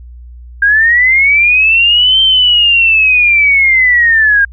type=linear two-way sweep; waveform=sine; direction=up then down; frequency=1600 to 3136 to 1600 Hz; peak=-5 dBFS; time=0.62-4.45 s; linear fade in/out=5 ms; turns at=2.21 s; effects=added 60 Hz sine -29 dBFS peak until 4.52 s